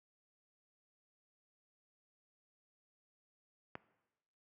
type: click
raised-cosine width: 0.5 ms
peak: -27 dBFS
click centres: 3.754 s
effects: noise-tail reverb RT60 1.0 s tail -18 dB re dry + high-pass 100 Hz 12 dB/octave